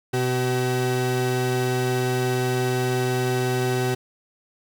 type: tone pair together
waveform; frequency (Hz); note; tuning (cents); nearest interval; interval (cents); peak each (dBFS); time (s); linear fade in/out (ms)
35% pulse; 125.78 / 380.2; B2 / F#4; +32 / +47; octave + perfect fifth; 1915; -22; 0.13-3.95; 10
effects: none